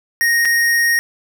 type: tone with dropouts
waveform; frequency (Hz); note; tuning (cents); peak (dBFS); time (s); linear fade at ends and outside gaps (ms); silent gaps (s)
square; 1864.7; A#6; 0; -13; 0.21-0.99; 0; 0.451-0.455
effects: none